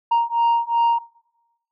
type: beating tone pair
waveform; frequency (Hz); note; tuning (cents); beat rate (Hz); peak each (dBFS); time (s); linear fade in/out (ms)
sine; 932 / 934.7; A#5 / A#5; -1 / +4; 2.7; -17 / -17; 0.11-0.99; 10
effects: noise-tail reverb RT60 1.0 s tail -22 dB re dry + tanh soft clip ceiling -13 dBFS